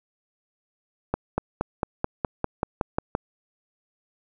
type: accelerating click train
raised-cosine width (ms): 1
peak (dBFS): -9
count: 11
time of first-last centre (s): 1.14-3.151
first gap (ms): 240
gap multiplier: 0.96
effects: none